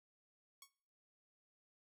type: tone with exponential decay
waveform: 5% pulse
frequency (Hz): 1108.7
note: C#6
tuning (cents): 0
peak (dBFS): -40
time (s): 0.62-0.72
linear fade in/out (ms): 2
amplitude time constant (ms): 21
effects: noise-tail reverb RT60 0.7 s tail -23 dB re dry